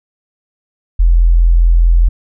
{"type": "tone", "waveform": "sine", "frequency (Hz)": 42.37, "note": "E1", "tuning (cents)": 48, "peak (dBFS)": -5, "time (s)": [0.99, 2.09], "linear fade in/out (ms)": 10, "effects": []}